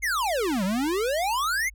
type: exponential two-way sweep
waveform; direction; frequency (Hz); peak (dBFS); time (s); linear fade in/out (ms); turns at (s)
square; down then up; 2217 to 180.3 to 2217; -24; 0.02-1.7; 20; 0.64
effects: added 50 Hz sine -45 dBFS peak until 1.74 s